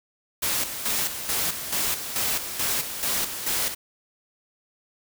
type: noise with tremolo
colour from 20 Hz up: white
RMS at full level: -25 dBFS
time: 0.42-3.75 s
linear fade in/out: 10 ms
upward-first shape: square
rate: 2.3 Hz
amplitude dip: 60%
effects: none